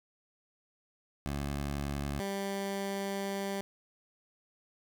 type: tone pair in turn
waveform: 15% pulse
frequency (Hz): 70.9 / 197.15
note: C#2 / G3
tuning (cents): +40 / +10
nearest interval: octave + tritone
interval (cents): 1770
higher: second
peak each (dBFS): -27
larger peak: neither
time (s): 1.26-2.2 / 2.2-3.61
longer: second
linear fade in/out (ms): 0
effects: none